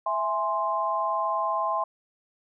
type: chord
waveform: sine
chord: E augmented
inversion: none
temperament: equal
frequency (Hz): 659.3 / 830.6 / 1046.5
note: E5 / G#5 / B#5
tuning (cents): 0 / 0 / 0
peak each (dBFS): -30 / -30 / -26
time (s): 0.06-1.84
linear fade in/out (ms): 5
effects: none